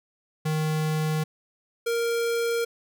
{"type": "tone pair in turn", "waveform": "square", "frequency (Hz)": [155.56, 466.2], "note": ["D#3", "A#4"], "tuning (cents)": [0, 0], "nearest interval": "octave + perfect fifth", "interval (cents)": 1900, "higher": "second", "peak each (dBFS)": -24, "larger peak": "neither", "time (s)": [[0.45, 1.24], [1.86, 2.65]], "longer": "neither", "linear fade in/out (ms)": 10, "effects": []}